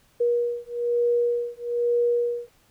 sine beating tone pair, 477.4 / 478.5 Hz, A#4 / A#4, +41 / +45 cents, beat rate 1.1 Hz, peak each -24 dBFS, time 0.2-2.49 s, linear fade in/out 10 ms, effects pink hiss -61 dBFS RMS until 2.7 s

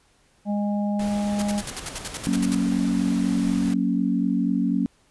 harmonic tone, 205.4 Hz, G#3, 19 cents flat, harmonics 1 / 3 / 4, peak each -22 / -32 / -34 dBFS, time 0.45-1.63 s, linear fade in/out 50 ms
pink noise, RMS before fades -37 dBFS, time 0.99-3.74 s, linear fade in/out 5 ms
white noise bursts, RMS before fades -30 dBFS, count 13, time 1.39-2.547 s, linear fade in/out 0 ms, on 29 ms, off 65 ms
sine chord, F# major, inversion none, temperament equal, 185 / 233.1 / 277.2 Hz, F#3 / A#3 / C#4, 0 / 0 / 0 cents, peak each -24 dBFS, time 2.27-4.86 s, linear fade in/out 0 ms
effects pink hiss -61 dBFS RMS until 5.1 s + resampled to 24000 Hz

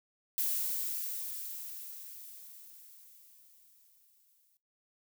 violet noise with exponential decay, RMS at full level -31 dBFS, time 0.38-4.57 s, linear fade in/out 0 ms, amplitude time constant 910 ms, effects noise-tail reverb RT60 0.2 s tail -18 dB re dry

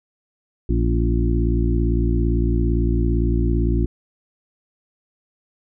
harmonic tone with a mistuned harmonic, 57.7 Hz, A#1, 17 cents flat, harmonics 1 / 2 / 3 / 4 / 5 / 6, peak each -18 / -23 / -28 / -28 / -27 / -26 dBFS, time 0.69-3.86 s, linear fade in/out 5 ms, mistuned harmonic 4, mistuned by +47 cents, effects none

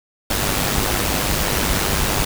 pink noise with amplitude modulation, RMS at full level -17 dBFS, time 0.3-2.25 s, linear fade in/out 5 ms, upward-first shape sine, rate 100 Hz, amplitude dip 60%, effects none

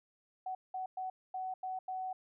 sine tone bursts at uneven times, 749 Hz, F#5, 21 cents sharp, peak -36 dBFS, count 6, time 0.46-0.55 / 0.74-0.86 / 0.97-1.1 / 1.34-1.54 / 1.63-1.79 / 1.88-2.13 s, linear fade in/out 5 ms, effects none

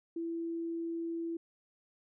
sine tone, 333.4 Hz, E4, 20 cents sharp, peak -34 dBFS, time 0.16-1.37 s, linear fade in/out 5 ms, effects none

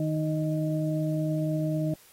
harmonic tone, 155.56 Hz, D#3, in tune, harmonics 1 / 2 / 4, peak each -27 / -30 / -33 dBFS, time 0-1.94 s, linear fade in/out 2 ms, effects white hiss -56 dBFS RMS until 2.12 s + AAC 48 kbps

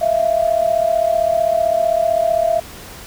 sine tone pair together, 647 / 682.6 Hz, E5 / F5, -32 / -40 cents, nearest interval minor second, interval 92 cents, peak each -16 dBFS, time 0.01-2.6 s, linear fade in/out 10 ms, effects pink hiss -36 dBFS RMS until 3.06 s

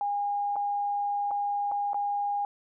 sine tone with dropouts, 814 Hz, G#5, 35 cents flat, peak -26 dBFS, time 0.01-2.45 s, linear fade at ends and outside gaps 1 ms, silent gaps 0.558-0.564 / 1.309-1.313 / 1.715-1.719 / 1.933-1.944 s, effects none

